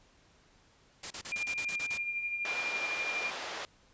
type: noise bursts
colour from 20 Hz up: white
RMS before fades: -39 dBFS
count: 9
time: 1.03-1.977 s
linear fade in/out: 5 ms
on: 75 ms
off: 34 ms
type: tone with tremolo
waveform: sine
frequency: 2399 Hz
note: D7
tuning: 36 cents sharp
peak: -30 dBFS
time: 1.32-3.3 s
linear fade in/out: 0 ms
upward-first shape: triangle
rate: 12 Hz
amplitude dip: 55%
type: band-pass noise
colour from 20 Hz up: pink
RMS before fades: -40 dBFS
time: 2.45-3.65 s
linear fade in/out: 0 ms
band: 560 to 5100 Hz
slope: 12 dB/octave
effects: pink hiss -64 dBFS RMS until 3.93 s + resampled to 16000 Hz